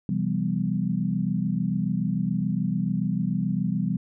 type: chord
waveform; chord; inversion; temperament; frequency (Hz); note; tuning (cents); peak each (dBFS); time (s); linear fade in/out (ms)
sine; C major seventh; none; equal with one note detuned; 130.81 / 169.06 / 196 / 246.9; C3 / E3 / G3 / B3; 0 / +44 / 0 / 0; -31 / -27 / -26 / -32; 0.09-3.97; 2
effects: none